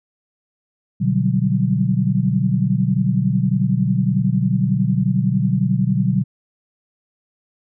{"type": "chord", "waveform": "sine", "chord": "G major seventh", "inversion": "first", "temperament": "equal", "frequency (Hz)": [123.47, 146.83, 185, 196], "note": ["B2", "D3", "F#3", "G3"], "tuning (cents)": [0, 0, 0, 0], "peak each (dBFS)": [-20, -21, -19, -22], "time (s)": [1, 6.24], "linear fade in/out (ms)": 20, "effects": []}